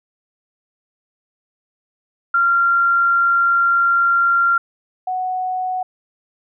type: tone pair in turn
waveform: sine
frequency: 1382 / 740.4 Hz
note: F6 / F#5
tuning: -19 / +1 cents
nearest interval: major seventh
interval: 1080 cents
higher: first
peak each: -12 / -19 dBFS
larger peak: first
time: 2.34-4.58 / 5.07-5.83 s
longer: first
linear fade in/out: 5 ms
effects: none